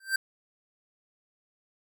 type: tone with exponential growth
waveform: square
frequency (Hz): 1565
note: G6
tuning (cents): -3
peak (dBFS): -21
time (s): 0-0.16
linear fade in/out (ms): 5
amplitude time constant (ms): 33
effects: none